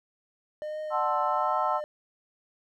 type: tone with vibrato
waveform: triangle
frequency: 605 Hz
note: D#5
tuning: 49 cents flat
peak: -30 dBFS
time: 0.62-1.84 s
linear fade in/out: 0 ms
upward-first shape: triangle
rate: 1.3 Hz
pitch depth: 37 cents each way
type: chord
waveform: sine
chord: F# half-diminished seventh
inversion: none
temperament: equal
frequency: 740 / 880 / 1046.5 / 1318.5 Hz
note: F#5 / A5 / C6 / E6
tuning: 0 / 0 / 0 / 0 cents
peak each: -30 dBFS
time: 0.9-1.81 s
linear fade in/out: 50 ms
effects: none